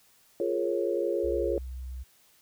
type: chord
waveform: sine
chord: Bb minor seventh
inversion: second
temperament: equal with one note detuned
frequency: 349.2 / 415.3 / 466.2 / 548.6 Hz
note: F4 / Ab4 / Bb4 / Db5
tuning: 0 / 0 / 0 / -18 cents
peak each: -30 / -31 / -33 / -31 dBFS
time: 0.4-1.58 s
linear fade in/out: 2 ms
type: tone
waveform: sine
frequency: 63.5 Hz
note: B1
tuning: 49 cents sharp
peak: -35 dBFS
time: 1.23-2.04 s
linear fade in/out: 20 ms
effects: white hiss -62 dBFS RMS until 2.41 s